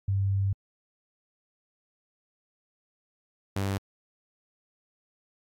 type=tone pair in turn; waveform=sine / sawtooth; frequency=98 / 98 Hz; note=G2 / G2; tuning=0 / 0 cents; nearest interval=unison; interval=0 cents; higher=neither; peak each=-23 dBFS; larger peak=neither; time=0.08-0.53 / 3.56-3.78 s; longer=first; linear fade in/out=5 ms; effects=AAC 48 kbps